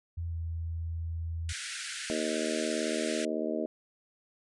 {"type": "tone with pitch glide", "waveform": "sine", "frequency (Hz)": [84.3, 82.66], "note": ["E2", "E2"], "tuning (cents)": [39, 5], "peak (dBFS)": -32, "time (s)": [0.17, 1.53], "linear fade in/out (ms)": 10, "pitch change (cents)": -34, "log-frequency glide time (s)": [0.28, 0.35]}
{"type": "band-pass noise", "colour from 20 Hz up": "pink", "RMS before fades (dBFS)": -39, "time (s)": [1.49, 3.25], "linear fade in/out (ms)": 2, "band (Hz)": [1400, 10000], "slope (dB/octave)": 96}
{"type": "harmonic tone", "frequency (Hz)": 78, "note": "D#2", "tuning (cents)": 5, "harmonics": [3, 4, 5, 6, 7, 8], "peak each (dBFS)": [-36, -35, -37, -38, -41, -35], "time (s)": [2.1, 3.66], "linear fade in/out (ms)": 0}
{"effects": []}